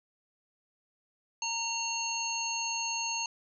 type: harmonic tone with a mistuned harmonic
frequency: 919 Hz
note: A#5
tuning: 25 cents flat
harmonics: 1 / 3 / 5 / 7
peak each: -37 / -36 / -37 / -35 dBFS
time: 1.42-3.26 s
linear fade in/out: 2 ms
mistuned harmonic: 5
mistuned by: -90 cents
effects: none